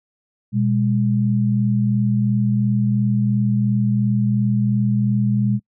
sine tone pair together, 121.54 / 204.4 Hz, B2 / G#3, -27 / -27 cents, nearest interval major sixth, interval 900 cents, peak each -18 dBFS, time 0.52-5.6 s, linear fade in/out 50 ms, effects noise-tail reverb RT60 0.1 s tail -26 dB re dry

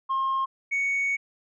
sine tone pair in turn, 1069 / 2227 Hz, C6 / C#7, +37 / +7 cents, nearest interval octave + minor second, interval 1270 cents, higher second, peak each -21 dBFS, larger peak neither, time 0.09-0.46 / 0.71-1.17 s, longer second, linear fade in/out 20 ms, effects tanh soft clip ceiling -21 dBFS

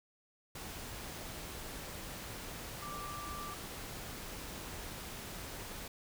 sine tone in noise, 1174.7 Hz, D6, in tune, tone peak -43 dBFS, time 2.82-3.54 s, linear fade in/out 5 ms, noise pink, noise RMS -45 dBFS, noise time 0.55-5.88 s, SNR -1 dB, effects none

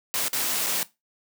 white noise with dropouts, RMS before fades -26 dBFS, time 0.14-0.83 s, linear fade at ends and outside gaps 0 ms, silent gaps 0.282-0.331 / 0.662-0.667 s, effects noise-tail reverb RT60 0.2 s tail -17 dB re dry + high-pass 150 Hz 12 dB/octave

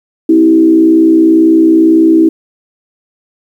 sine tone with frequency modulation, 324.2 Hz, E4, 29 cents flat, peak -3 dBFS, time 0.29-2.29 s, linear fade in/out 5 ms, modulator 62 Hz, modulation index 0.63, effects 7-bit

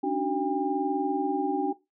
sine tone cluster, 280.3 / 300.7 / 375.1 / 802 Hz, C#4 / D4 / F#4 / G5, +19 / +41 / +24 / +39 cents, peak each -30 dBFS, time 0.03-1.73 s, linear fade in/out 10 ms, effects noise-tail reverb RT60 0.2 s tail -17 dB re dry

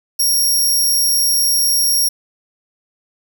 15% pulse tone, 5588 Hz, F8, in tune, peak -7 dBFS, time 0.19-2.09 s, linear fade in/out 10 ms, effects none

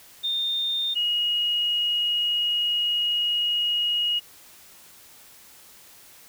sine tone pair in turn, 3635 / 2885 Hz, A#7 / F#7, -44 / -44 cents, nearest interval major third, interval 400 cents, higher first, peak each -23 / -21 dBFS, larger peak second, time 0.23-0.95 / 0.95-4.2 s, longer second, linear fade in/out 20 ms, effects white hiss -50 dBFS RMS until 6.28 s

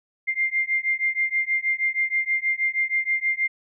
sine beating tone pair, 2100 / 2106.3 Hz, C7 / C7, +6 / +11 cents, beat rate 6.3 Hz, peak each -24 dBFS, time 0.27-3.48 s, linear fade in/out 20 ms, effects none

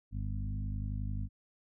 harmonic tone with a mistuned harmonic, 50.7 Hz, G#1, 41 cents flat, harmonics 1 / 2 / 3 / 4 / 5, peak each -36 / -37 / -46 / -45 / -48 dBFS, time 0.11-1.29 s, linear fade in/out 50 ms, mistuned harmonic 1, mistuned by -39 cents, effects none

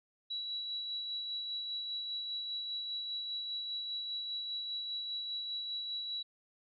sine tone with tremolo, 3915 Hz, B7, 16 cents flat, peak -35 dBFS, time 0.3-6.23 s, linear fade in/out 10 ms, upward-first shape sine, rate 5 Hz, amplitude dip 30%, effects none

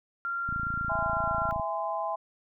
sine tone with pitch glide, 1384 to 1373.6 Hz, F6 to F6, -16 to -29 cents, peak -29 dBFS, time 0.25-1.51 s, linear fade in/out 0 ms, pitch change -13 cents, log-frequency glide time 0.98-1.28 s
click train, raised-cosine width 5 ms, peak -25 dBFS, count 32, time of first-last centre 0.49-1.597 s, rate 28 Hz
sine chord, E augmented, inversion none, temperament just, 659.3 / 824.1 / 1030.1 Hz, E5 / G#5 / B#5, 0 / -14 / -27 cents, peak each -33 dBFS, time 0.89-2.16 s, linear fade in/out 10 ms
effects none

